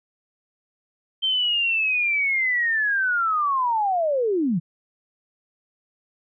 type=linear sweep; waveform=sine; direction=down; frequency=3136 to 150 Hz; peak=-19 dBFS; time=1.22-4.6 s; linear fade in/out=20 ms; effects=none